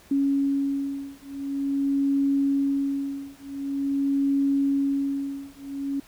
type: beating tone pair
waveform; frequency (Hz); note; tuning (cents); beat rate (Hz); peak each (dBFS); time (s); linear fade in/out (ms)
sine; 277.2 / 277.66; C#4 / C#4; 0 / +3; 0.46; -25 / -25; 0.11-6; 5
effects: pink hiss -53 dBFS RMS until 6.07 s